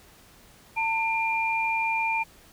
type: tone pair together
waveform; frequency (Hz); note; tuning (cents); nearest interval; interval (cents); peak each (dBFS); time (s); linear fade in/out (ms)
sine; 897 / 2393; A5 / D7; +33 / +32; octave + perfect fourth; 1699; -26; 0.76-2.24; 20
effects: pink hiss -54 dBFS RMS until 2.52 s